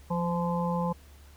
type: harmonic tone with a mistuned harmonic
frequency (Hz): 171.8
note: F3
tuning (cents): -28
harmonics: 1 / 3 / 5 / 6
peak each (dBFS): -28 / -33 / -34 / -35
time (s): 0.1-0.93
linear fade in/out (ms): 10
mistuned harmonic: 1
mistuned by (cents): +28
effects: added 71 Hz sine -50 dBFS peak until 1.36 s + pink hiss -58 dBFS RMS until 1.36 s